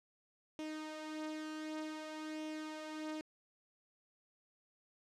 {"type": "tone with flanger", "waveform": "sawtooth", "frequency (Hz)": 310, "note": "D#4", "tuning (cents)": -6, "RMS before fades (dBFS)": -44, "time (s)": [0.59, 3.21], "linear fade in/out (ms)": 0, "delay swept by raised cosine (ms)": [0.33, 3.93], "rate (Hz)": 0.54, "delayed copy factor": 0.5, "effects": ["low-pass 7000 Hz 12 dB/octave"]}